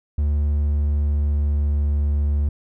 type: tone with pitch glide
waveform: triangle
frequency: 73.3 to 72.71 Hz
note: D2 to D2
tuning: -3 to -17 cents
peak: -15 dBFS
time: 0.18-2.49 s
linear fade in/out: 5 ms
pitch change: -14 cents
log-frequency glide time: 0.51-1.85 s
effects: none